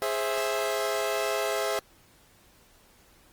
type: chord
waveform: sawtooth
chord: Ab augmented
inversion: none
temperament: equal with one note detuned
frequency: 415.3 / 527.2 / 659.3 Hz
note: Ab4 / C5 / E5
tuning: 0 / +13 / 0 cents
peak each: -27 / -28 / -26 dBFS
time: 0.02-1.79 s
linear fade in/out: 0 ms
effects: pink hiss -59 dBFS RMS until 3.32 s + Opus 32 kbps